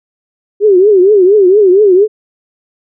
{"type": "tone with vibrato", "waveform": "sine", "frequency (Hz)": 392, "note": "G4", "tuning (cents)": 0, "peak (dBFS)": -3, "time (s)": [0.6, 2.08], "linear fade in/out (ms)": 50, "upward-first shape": "triangle", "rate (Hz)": 4.3, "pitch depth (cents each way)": 190, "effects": []}